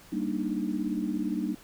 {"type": "chord", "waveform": "sine", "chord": "Eb major seventh", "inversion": "first", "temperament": "equal", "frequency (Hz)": [196, 233.1, 293.7, 311.1], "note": ["G3", "Bb3", "D4", "Eb4"], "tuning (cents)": [0, 0, 0, 0], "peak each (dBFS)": -33, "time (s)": [0.12, 1.55], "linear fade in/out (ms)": 10, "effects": ["pink hiss -53 dBFS RMS until 1.63 s"]}